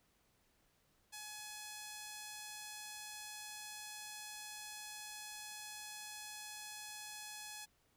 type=tone; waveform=5% pulse; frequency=846 Hz; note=G#5; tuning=32 cents sharp; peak=-35 dBFS; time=1.12-7.66 s; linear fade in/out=20 ms; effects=pink hiss -75 dBFS RMS until 7.96 s